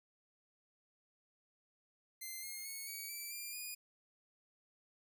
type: tone with pitch steps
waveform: 5% pulse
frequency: 2080 / 2138 / 2199 / 2260 / 2324 / 2389 / 2456 Hz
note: C7 / C7 / C#7 / C#7 / D7 / D7 / D#7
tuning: -11 / +37 / -14 / +33 / -19 / +29 / -23 cents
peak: -34 dBFS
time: 2.21-3.75 s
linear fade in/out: 10 ms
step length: 220 ms
effects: none